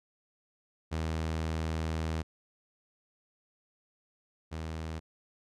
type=tone pair in turn; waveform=sawtooth; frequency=80 / 80 Hz; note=D#2 / D#2; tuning=+49 / +49 cents; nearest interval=unison; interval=0 cents; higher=neither; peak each=-27 / -32 dBFS; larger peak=first; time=0.91-2.23 / 4.51-5 s; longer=first; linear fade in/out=20 ms; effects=low-pass 8000 Hz 12 dB/octave